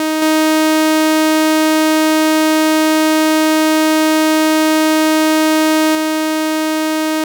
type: tone with level steps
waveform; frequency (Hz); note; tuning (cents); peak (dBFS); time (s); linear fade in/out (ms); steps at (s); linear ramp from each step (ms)
sawtooth; 312.9; D#4; +10; -10 / -6 / -10; 0-7.24; 2; 0.22 / 5.95; 2
effects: none